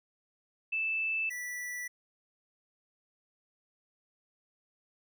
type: tone pair in turn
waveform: sine / square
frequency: 2637 / 1963 Hz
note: E7 / B6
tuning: 0 / -11 cents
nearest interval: perfect fourth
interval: 511 cents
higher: first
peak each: -29 / -37 dBFS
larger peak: first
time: 0.72-1.3 / 1.3-1.88 s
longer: neither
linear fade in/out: 10 ms
effects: none